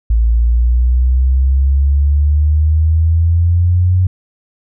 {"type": "exponential sweep", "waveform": "sine", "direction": "up", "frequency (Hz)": [55.6, 92.5], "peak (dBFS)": -8, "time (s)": [0.1, 4.07], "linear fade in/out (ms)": 5, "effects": []}